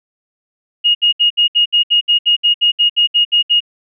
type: tone bursts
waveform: sine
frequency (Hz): 2866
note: F7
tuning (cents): +44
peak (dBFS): -8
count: 16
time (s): 0.84-3.605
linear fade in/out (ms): 20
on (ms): 110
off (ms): 67
effects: none